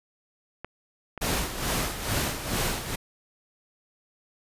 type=clicks; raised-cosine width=0.5 ms; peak=-21 dBFS; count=3; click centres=0.646 / 1.177 / 2.086 s
type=noise with tremolo; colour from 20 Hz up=pink; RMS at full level=-26 dBFS; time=1.21-2.96 s; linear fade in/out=10 ms; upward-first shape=sine; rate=2.3 Hz; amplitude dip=65%
effects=resampled to 32000 Hz